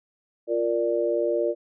sine chord, Bb major, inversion second, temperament equal, 349.2 / 466.2 / 587.3 Hz, F4 / Bb4 / D5, 0 / 0 / 0 cents, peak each -26 / -26 / -25 dBFS, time 0.47-1.55 s, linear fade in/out 50 ms, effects none

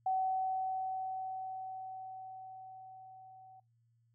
sine tone with level ramp, 756 Hz, F#5, 37 cents sharp, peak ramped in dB -29 to -54 dBFS, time 0.06-3.6 s, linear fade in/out 5 ms, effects noise-tail reverb RT60 0.2 s tail -25 dB re dry + added 116 Hz sine -69 dBFS peak until 4.14 s

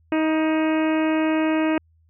harmonic tone with a mistuned harmonic, 315 Hz, D#4, 21 cents sharp, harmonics 1 / 2 / 3 / 4 / 5 / 6 / 7 / 8 / 9, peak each -19 / -26 / -31 / -34 / -34 / -36 / -37 / -35 / -41 dBFS, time 0.12-1.78 s, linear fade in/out 2 ms, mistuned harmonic 4, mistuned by -18 cents, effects added 81 Hz sine -56 dBFS peak until 2.09 s

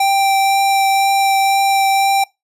square tone with vibrato, 784 Hz, G5, in tune, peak -12 dBFS, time 0-2.24 s, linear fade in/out 5 ms, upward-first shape triangle, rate 2 Hz, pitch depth 10 cents each way, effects noise-tail reverb RT60 0.2 s tail -23 dB re dry + resampled to 32000 Hz

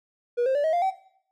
triangle tone with pitch steps, 481.7 / 528.3 / 579.5 / 635.6 / 697.1 / 764.7 Hz, B4 / C5 / D5 / D#5 / F5 / G5, -43 / +17 / -23 / +37 / -3 / -43 cents, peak -18 dBFS, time 0.37-0.91 s, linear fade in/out 20 ms, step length 90 ms, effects noise-tail reverb RT60 0.6 s tail -17 dB re dry + tanh soft clip ceiling -15 dBFS

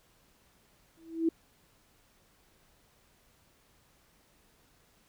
sine tone with exponential growth, 327.9 Hz, E4, 9 cents flat, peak -21 dBFS, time 0.97-1.29 s, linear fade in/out 5 ms, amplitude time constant 69 ms, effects pink hiss -66 dBFS RMS until 5.08 s

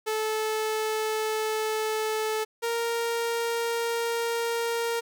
sawtooth tone pair in turn, 435 / 465.3 Hz, A4 / A#4, -20 / -3 cents, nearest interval minor second, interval 117 cents, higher second, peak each -22 / -22 dBFS, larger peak neither, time 0.06-2.45 / 2.62-5.01 s, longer neither, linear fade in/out 20 ms, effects none

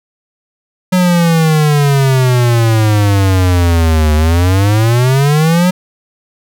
square exponential two-way sweep, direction down then up, 185 to 75.4 to 185 Hz, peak -8 dBFS, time 0.92-5.71 s, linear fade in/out 10 ms, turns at 4.14 s, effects none

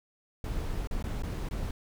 brown noise with dropouts, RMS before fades -33 dBFS, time 0.44-1.71 s, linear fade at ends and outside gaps 2 ms, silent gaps 0.873-0.91 / 1.026-1.04 / 1.223-1.234 / 1.488-1.51 s, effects none

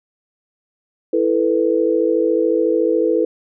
sine chord, E suspended fourth, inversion none, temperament equal, 329.6 / 440 / 493.9 Hz, E4 / A4 / B4, 0 / 0 / 0 cents, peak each -18 dBFS, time 1.13-3.25 s, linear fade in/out 5 ms, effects none

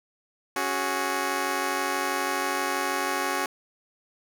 10% pulse chord, C# suspended fourth, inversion none, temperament just, 277.2 / 369.6 / 415.8 Hz, C#4 / F#4 / G#4, 0 / -2 / +2 cents, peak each -23 / -21 / -25 dBFS, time 0.56-3.46 s, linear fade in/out 2 ms, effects none

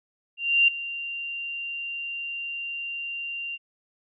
sine tone with ADSR envelope, 2776 Hz, F7, 11 cents flat, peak -14 dBFS, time 0.37-3.58 s, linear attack 310 ms, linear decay 5 ms, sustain -16 dB, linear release 36 ms, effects none

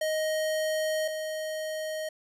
square tone pair in turn, 625 / 625 Hz, D#5 / D#5, +8 / +8 cents, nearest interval unison, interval 0 cents, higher neither, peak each -27 / -32 dBFS, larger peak first, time 0.01-1.08 / 1.08-2.09 s, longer first, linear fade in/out 5 ms, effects resampled to 32000 Hz

